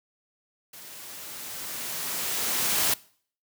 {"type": "noise with level ramp", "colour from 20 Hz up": "white", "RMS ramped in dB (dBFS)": [-45, -23], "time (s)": [0.73, 2.94], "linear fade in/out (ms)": 5, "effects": ["noise-tail reverb RT60 0.5 s tail -21 dB re dry", "high-pass 100 Hz 12 dB/octave"]}